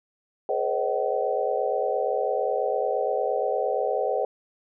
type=tone cluster; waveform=sine; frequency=424 / 492.2 / 541 / 627 / 760 Hz; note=G#4 / B4 / C#5 / D#5 / F#5; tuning=+36 / -6 / -42 / +13 / +46 cents; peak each=-29 dBFS; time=0.49-4.25 s; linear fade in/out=2 ms; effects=none